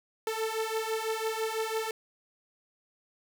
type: beating tone pair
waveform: sawtooth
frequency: 440 / 446 Hz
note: A4 / A4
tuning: 0 / +23 cents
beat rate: 6 Hz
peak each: -29 / -29 dBFS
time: 0.27-1.91 s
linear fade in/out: 2 ms
effects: none